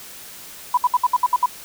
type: tone bursts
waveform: sine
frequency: 987.8 Hz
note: B5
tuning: in tune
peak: -12 dBFS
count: 8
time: 0.74-1.46 s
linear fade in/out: 5 ms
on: 34 ms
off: 64 ms
effects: white hiss -39 dBFS RMS until 1.64 s